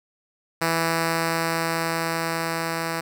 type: tone with level ramp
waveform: 5% pulse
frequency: 164.81 Hz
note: E3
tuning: in tune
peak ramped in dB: -9 to -14 dBFS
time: 0.61-3.01 s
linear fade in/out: 10 ms
effects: none